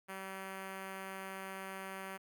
5% pulse tone with notch filter, 191.8 Hz, G3, 37 cents flat, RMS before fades -45 dBFS, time 0.08-2.18 s, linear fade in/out 20 ms, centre 5500 Hz, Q 1.5, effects none

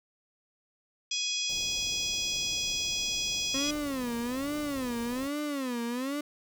harmonic tone, 833 Hz, G#5, 5 cents sharp, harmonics 3 / 4 / 5 / 6 / 7 / 8 / 9, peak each -37 / -33 / -45 / -35 / -35 / -45 / -43 dBFS, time 1.11-3.71 s, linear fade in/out 5 ms
pink band-stop noise, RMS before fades -46 dBFS, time 1.49-5.28 s, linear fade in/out 5 ms, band 800 to 4500 Hz, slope 24 dB/octave
35% pulse tone with vibrato, 264.2 Hz, C4, 17 cents sharp, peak -29 dBFS, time 3.54-6.21 s, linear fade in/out 5 ms, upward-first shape sine, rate 1.2 Hz, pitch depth 210 cents each way
effects none

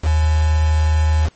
sine tone with quantisation, 77.78 Hz, D#2, in tune, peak -12 dBFS, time 0.02-1.3 s, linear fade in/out 50 ms, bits 4, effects pink hiss -53 dBFS RMS until 1.35 s + MP3 32 kbps

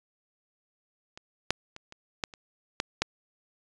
clicks, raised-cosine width 0.2 ms, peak -26 / -6 / -25 / -28 / -11 / -29 / -9 / -7 dBFS, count 8, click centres 1.175 / 1.506 / 1.764 / 1.924 / 2.238 / 2.338 / 2.801 / 3.02 s, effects resampled to 22050 Hz

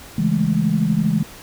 sine chord, A major seventh, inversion first, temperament equal, 138.59 / 164.81 / 207.7 / 220 Hz, C#3 / E3 / G#3 / A3, 0 / 0 / 0 / 0 cents, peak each -25 / -19 / -19 / -24 dBFS, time 0.18-1.23 s, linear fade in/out 5 ms, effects pink hiss -40 dBFS RMS until 1.42 s

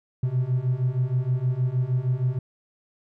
triangle beating tone pair, 123.47 / 129.87 Hz, B2 / C3, 0 / -13 cents, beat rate 6.4 Hz, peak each -23 / -21 dBFS, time 0.23-2.39 s, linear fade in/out 5 ms, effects tanh soft clip ceiling -13 dBFS

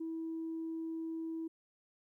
sine tone, 325.4 Hz, E4, 22 cents flat, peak -36 dBFS, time 0-1.48 s, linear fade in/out 10 ms, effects tanh soft clip ceiling -33 dBFS + 13-bit

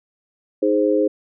sine chord, Ab major, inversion second, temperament equal, 311.1 / 415.3 / 523.3 Hz, Eb4 / Ab4 / C5, 0 / 0 / 0 cents, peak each -19 dBFS, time 0.62-1.08 s, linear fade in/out 10 ms, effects none

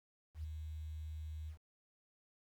sine tone with ADSR envelope, 77.78 Hz, D#2, in tune, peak -38 dBFS, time 0.34-1.58 s, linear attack 100 ms, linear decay 4 ms, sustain -4 dB, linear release 94 ms, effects 11-bit

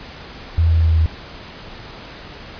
sine tone with pitch steps, 82.41 / 81.7 / 80.99 / 80.3 Hz, E2 / E2 / E2 / E2, 0 / -15 / -30 / -45 cents, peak -11 dBFS, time 0.58-1.06 s, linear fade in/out 0 ms, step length 120 ms, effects pink hiss -36 dBFS RMS until 2.59 s + resampled to 11025 Hz

